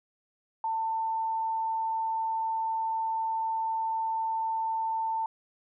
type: tone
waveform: sine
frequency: 894 Hz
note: A5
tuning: 27 cents sharp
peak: -27 dBFS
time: 0.64-5.26 s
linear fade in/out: 2 ms
effects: none